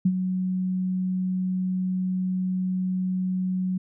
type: tone with ADSR envelope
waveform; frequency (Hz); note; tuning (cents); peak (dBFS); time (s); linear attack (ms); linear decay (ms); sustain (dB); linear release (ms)
sine; 185; F#3; 0; -15; 0.05-3.78; 8; 56; -8; 8
effects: none